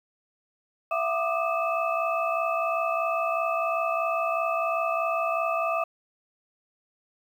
sine tone cluster, 665 / 730 / 1187 / 1250 / 2602 Hz, E5 / F#5 / D6 / D#6 / E7, +15 / -24 / +18 / +8 / -23 cents, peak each -27 / -35 / -28 / -35 / -34 dBFS, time 0.91-5.84 s, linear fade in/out 5 ms, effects 9-bit

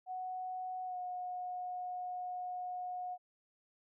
sine tone with pitch glide, 740 to 725.6 Hz, F#5 to F#5, 0 to -34 cents, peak -38 dBFS, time 0.06-3.18 s, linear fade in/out 50 ms, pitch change -34 cents, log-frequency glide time 0.85-0.97 s, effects none

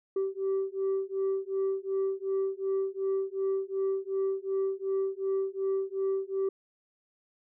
sine beating tone pair, 385.7 / 388.4 Hz, G4 / G4, -28 / -16 cents, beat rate 2.7 Hz, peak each -29 dBFS, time 0.16-6.49 s, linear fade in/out 5 ms, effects tanh soft clip ceiling -24 dBFS

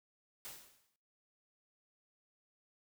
white noise with exponential decay, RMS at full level -45 dBFS, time 0.45-0.96 s, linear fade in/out 0 ms, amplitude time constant 110 ms, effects noise-tail reverb RT60 0.6 s tail -22 dB re dry

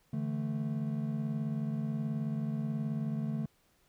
triangle chord, D suspended second, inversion none, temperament equal with one note detuned, 146.16 / 164.81 / 220 Hz, D3 / E3 / A3, -8 / 0 / 0 cents, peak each -33 / -38 / -33 dBFS, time 0.13-3.46 s, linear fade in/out 5 ms, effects pink hiss -70 dBFS RMS until 3.88 s

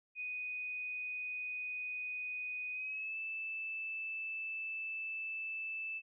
sine tone with pitch glide, 2489 to 2635 Hz, D#7 to E7, 0 to -1 cents, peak -38 dBFS, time 0.15-6.02 s, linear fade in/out 50 ms, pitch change +99 cents, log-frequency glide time 2.72-3.17 s, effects none

